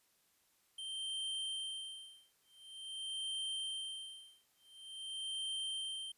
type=tone with tremolo; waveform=square; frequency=3136 Hz; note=G7; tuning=in tune; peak=-38 dBFS; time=0.78-6.12 s; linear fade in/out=5 ms; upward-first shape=sine; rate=0.47 Hz; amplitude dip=100%; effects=white hiss -74 dBFS RMS until 6.17 s + resampled to 32000 Hz